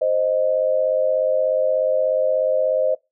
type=tone pair together; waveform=sine; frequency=523.3 / 620 Hz; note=C5 / D#5; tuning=0 / -6 cents; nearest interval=minor third; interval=294 cents; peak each=-19 dBFS; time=0.01-2.95 s; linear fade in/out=10 ms; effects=noise-tail reverb RT60 0.2 s tail -22 dB re dry